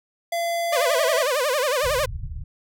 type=tone with pitch glide; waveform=square; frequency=681 to 651.4 Hz; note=F5 to E5; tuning=-44 to -21 cents; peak=-23 dBFS; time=0.32-1.23 s; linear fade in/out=5 ms; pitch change=-77 cents; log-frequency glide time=0.82-1 s
type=tone with vibrato; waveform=sawtooth; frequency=548 Hz; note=C#5; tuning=20 cents flat; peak=-16 dBFS; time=0.72-2.06 s; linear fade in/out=10 ms; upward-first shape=sine; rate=11 Hz; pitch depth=200 cents each way
type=low-pass noise; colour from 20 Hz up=pink; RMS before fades=-32 dBFS; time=1.83-2.44 s; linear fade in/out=5 ms; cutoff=140 Hz; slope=48 dB/octave
effects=none